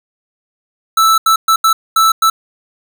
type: tone bursts at uneven times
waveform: square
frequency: 1318.5 Hz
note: E6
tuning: in tune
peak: -8 dBFS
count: 6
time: 0.97-1.18 / 1.26-1.36 / 1.48-1.56 / 1.64-1.73 / 1.96-2.12 / 2.22-2.3 s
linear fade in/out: 5 ms
effects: none